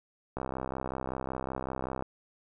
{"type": "click train", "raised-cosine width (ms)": 1, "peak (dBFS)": -20, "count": 109, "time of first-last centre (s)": [0.37, 2.024], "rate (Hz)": 65.3, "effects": []}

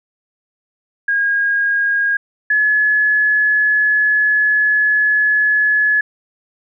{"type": "tone pair in turn", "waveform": "sine", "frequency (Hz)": [1631, 1704.4], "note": ["G#6", "G#6"], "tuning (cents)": [-32, 44], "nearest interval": "minor second", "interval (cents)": 76, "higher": "second", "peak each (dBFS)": [-13, -11], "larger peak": "second", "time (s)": [[1.08, 2.17], [2.5, 6.01]], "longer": "second", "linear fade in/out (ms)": 5, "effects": []}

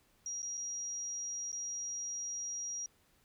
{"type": "tone with dropouts", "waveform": "sine", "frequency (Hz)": 5720, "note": "F8", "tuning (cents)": 41, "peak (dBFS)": -37, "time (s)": [0.26, 2.86], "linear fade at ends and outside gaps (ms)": 1, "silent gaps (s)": [[0.42, 0.428], [0.572, 0.576], [1.518, 1.528]], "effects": ["pink hiss -70 dBFS RMS until 3.24 s"]}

